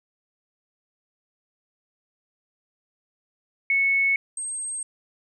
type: tone pair in turn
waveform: sine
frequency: 2205 / 8395 Hz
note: C#7 / C9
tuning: -10 / +5 cents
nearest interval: octave + major seventh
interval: 2315 cents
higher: second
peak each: -18 / -28 dBFS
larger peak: first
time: 3.7-4.16 / 4.37-4.83 s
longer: neither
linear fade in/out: 2 ms
effects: none